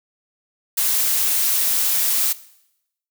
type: noise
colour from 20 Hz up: blue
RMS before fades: -19 dBFS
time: 0.77-2.33 s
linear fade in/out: 10 ms
effects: noise-tail reverb RT60 0.8 s tail -18 dB re dry